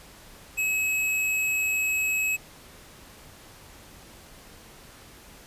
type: tone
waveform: square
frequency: 2567 Hz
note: E7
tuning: 47 cents flat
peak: -24 dBFS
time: 0.57-2.37 s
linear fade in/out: 20 ms
effects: pink hiss -49 dBFS RMS until 5.46 s + resampled to 32000 Hz